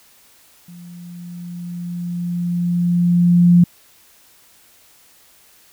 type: tone with level ramp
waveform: sine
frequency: 174.61 Hz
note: F3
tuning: in tune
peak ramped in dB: -36 to -6 dBFS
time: 0.68-3.64 s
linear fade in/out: 5 ms
effects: white hiss -51 dBFS RMS until 5.72 s